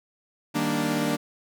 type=chord; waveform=sawtooth; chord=Eb major seventh; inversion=none; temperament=equal; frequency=155.56 / 196 / 233.1 / 293.7 Hz; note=Eb3 / G3 / Bb3 / D4; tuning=0 / 0 / 0 / 0 cents; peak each=-27 / -28 / -24 / -23 dBFS; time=0.54-1.17 s; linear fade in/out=20 ms; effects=none